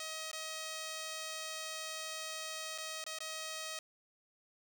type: tone with dropouts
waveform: 5% pulse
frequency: 633 Hz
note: D#5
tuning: 30 cents sharp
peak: -29 dBFS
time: 0-3.79 s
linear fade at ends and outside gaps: 2 ms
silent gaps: 0.315-0.33 / 2.779-2.783 / 3.041-3.064 / 3.187-3.204 s
effects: none